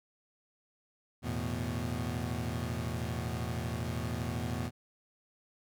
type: chord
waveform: 25% pulse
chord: E suspended fourth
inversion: none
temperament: equal with one note detuned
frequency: 82.41 / 110.77 / 123.47 Hz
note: E2 / A2 / B2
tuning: 0 / +12 / 0 cents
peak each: -34 dBFS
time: 1.22-4.71 s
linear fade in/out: 50 ms
effects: none